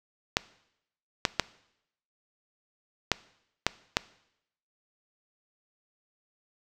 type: clicks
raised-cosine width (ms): 0.2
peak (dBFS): -4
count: 6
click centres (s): 0.369 / 1.252 / 1.397 / 3.117 / 3.666 / 3.969
effects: noise-tail reverb RT60 0.8 s tail -20 dB re dry